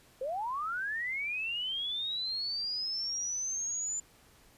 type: linear sweep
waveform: sine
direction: up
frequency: 493.9 to 7120 Hz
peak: -32 dBFS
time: 0.21-4 s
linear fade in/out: 5 ms
effects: pink hiss -61 dBFS RMS until 4.57 s + resampled to 32000 Hz